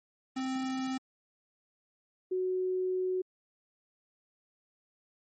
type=tone pair in turn; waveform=square / sine; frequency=261.6 / 370 Hz; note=C4 / F#4; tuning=0 / 0 cents; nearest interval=tritone; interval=600 cents; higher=second; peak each=-32 / -28 dBFS; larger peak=second; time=0.36-0.98 / 2.31-3.22 s; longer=second; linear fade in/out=10 ms; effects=MP3 32 kbps